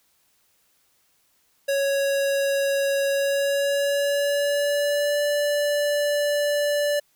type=tone with pitch glide; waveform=square; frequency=554.4 to 583.6 Hz; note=C#5 to D5; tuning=0 to -11 cents; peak=-21 dBFS; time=1.68-7 s; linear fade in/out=10 ms; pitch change=+89 cents; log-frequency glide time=3.09-5.21 s; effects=white hiss -65 dBFS RMS until 7.15 s